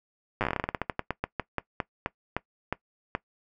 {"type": "slowing click train", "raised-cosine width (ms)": 0.5, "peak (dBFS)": -12, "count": 26, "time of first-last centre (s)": [0.41, 3.151], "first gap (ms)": 8, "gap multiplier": 1.18, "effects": ["noise-tail reverb RT60 0.1 s tail -20 dB re dry"]}